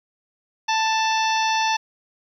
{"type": "harmonic tone with a mistuned harmonic", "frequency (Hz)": 884, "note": "A5", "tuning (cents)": 8, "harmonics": [1, 2, 3, 4, 5, 6, 7], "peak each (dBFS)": [-20, -28, -27, -30, -33, -33, -34], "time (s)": [0.68, 1.77], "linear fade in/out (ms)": 10, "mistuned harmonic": 7, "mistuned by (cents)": -89, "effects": ["9-bit"]}